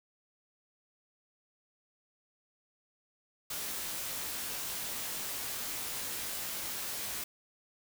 white noise with comb filter, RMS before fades -38 dBFS, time 3.5-7.24 s, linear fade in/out 5 ms, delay 20 ms, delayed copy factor -0.6, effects none

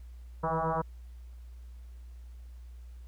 sine tone with frequency modulation, 166 Hz, E3, 12 cents sharp, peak -27 dBFS, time 0.43-0.82 s, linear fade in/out 10 ms, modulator 162 Hz, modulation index 6.8, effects added 60 Hz sine -44 dBFS peak until 3.07 s + pink hiss -68 dBFS RMS until 3.07 s

